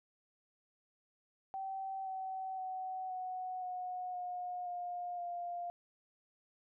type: tone with pitch steps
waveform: sine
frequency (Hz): 771 / 760.4 / 749.9 / 739.6 / 729.4 / 719.4 / 709.5 / 699.7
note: G5 / F#5 / F#5 / F#5 / F#5 / F#5 / F5 / F5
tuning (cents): -29 / +47 / +23 / -1 / -25 / -49 / +27 / +3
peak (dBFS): -38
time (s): 1.54-5.7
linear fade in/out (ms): 0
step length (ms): 520
effects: none